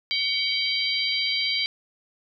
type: harmonic tone with a mistuned harmonic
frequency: 784 Hz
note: G5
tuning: in tune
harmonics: 3 / 4 / 5 / 6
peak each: -28 / -28 / -28 / -28 dBFS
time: 0.11-1.66 s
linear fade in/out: 0 ms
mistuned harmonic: 3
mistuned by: -71 cents
effects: none